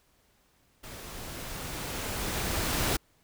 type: noise with level ramp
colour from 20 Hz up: pink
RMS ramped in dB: -44 to -27 dBFS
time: 0.83-2.97 s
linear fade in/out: 10 ms
effects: pink hiss -67 dBFS RMS until 3.23 s